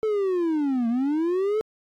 triangle linear two-way sweep, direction down then up, 442.3 to 225.9 to 442.3 Hz, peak -19 dBFS, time 0.03-1.61 s, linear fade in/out 0 ms, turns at 0.88 s, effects AAC 48 kbps

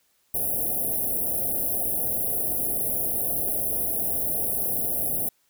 white band-stop noise, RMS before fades -26 dBFS, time 0.34-5.29 s, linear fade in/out 5 ms, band 760 to 9900 Hz, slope 96 dB/octave, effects white hiss -67 dBFS RMS until 5.49 s

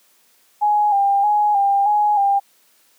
sine tone with vibrato, 816 Hz, G#5, 31 cents flat, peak -13 dBFS, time 0.61-2.4 s, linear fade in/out 20 ms, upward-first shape square, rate 1.6 Hz, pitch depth 40 cents each way, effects white hiss -57 dBFS RMS until 2.98 s + high-pass 200 Hz 12 dB/octave

